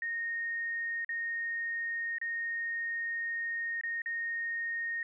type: tone with dropouts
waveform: sine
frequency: 1853 Hz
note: A#6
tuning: 11 cents flat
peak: -32 dBFS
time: 0.02-5.03 s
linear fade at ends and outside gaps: 2 ms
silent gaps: 1.047-1.091 / 2.184-2.214 / 3.812-3.835 / 4.019-4.059 s
effects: none